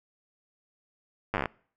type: slowing click train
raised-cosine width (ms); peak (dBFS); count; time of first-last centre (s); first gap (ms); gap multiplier
0.5; -13; 10; 1.34-1.457; 9; 1.09
effects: noise-tail reverb RT60 0.5 s tail -24 dB re dry